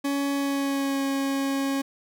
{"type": "tone with pitch glide", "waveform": "40% pulse", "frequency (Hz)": [280, 273.8], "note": ["C#4", "C#4"], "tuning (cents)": [18, -21], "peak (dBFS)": -23, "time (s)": [0.04, 1.82], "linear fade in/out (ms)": 10, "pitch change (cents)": -39, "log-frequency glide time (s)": [0.33, 1.03], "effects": []}